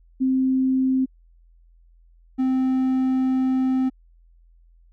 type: tone pair in turn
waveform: sine / triangle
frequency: 261.6 / 260.3 Hz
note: C4 / C4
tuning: 0 / -9 cents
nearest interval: unison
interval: 9 cents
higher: first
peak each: -17 / -16 dBFS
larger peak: second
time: 0.2-1.06 / 2.38-3.9 s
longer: second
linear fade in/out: 20 ms
effects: added 42 Hz sine -51 dBFS peak until 4.92 s